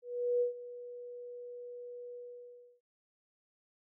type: tone with ADSR envelope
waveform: sine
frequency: 486.9 Hz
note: B4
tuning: 25 cents flat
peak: -26 dBFS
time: 0.02-2.81 s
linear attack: 390 ms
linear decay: 120 ms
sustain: -17 dB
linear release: 660 ms
effects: none